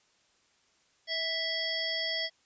harmonic tone with a mistuned harmonic, 659.3 Hz, E5, in tune, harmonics 1 / 3 / 5 / 7 / 8, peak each -39 / -35 / -35 / -37 / -37 dBFS, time 1.07-2.3 s, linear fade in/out 50 ms, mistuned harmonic 1, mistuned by -22 cents, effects white hiss -68 dBFS RMS until 2.45 s + resampled to 16000 Hz

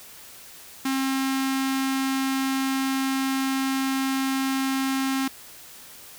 sawtooth tone with notch filter, 267.5 Hz, C4, 38 cents sharp, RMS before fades -25 dBFS, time 0.85-5.28 s, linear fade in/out 5 ms, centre 540 Hz, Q 1.5, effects white hiss -45 dBFS RMS until 6.18 s

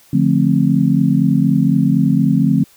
sine chord, D minor seventh, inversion none, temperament just, 146.83 / 176.2 / 220.2 / 264.3 Hz, D3 / F3 / A3 / C4, 0 / +16 / +2 / +18 cents, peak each -16 dBFS, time 0.13-2.64 s, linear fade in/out 5 ms, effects white hiss -49 dBFS RMS until 2.76 s

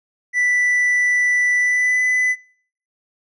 triangle tone with pitch glide, 1975.5 to 2003 Hz, B6 to B6, 0 to +24 cents, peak -13 dBFS, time 0.33-2.36 s, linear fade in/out 50 ms, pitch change +24 cents, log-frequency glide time 1.57-2.02 s, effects noise-tail reverb RT60 0.6 s tail -26 dB re dry + resampled to 24000 Hz

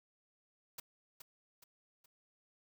white noise with echo, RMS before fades -45 dBFS, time 0.78-0.8 s, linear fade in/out 5 ms, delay 420 ms, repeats 3, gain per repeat -7 dB, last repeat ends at 2.06 s, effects none

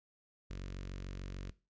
sawtooth tone with notch filter, 46.75 Hz, F#1, 19 cents sharp, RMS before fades -43 dBFS, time 0.5-1.51 s, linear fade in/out 10 ms, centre 810 Hz, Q 1.1, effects noise-tail reverb RT60 0.3 s tail -19 dB re dry + resampled to 16000 Hz

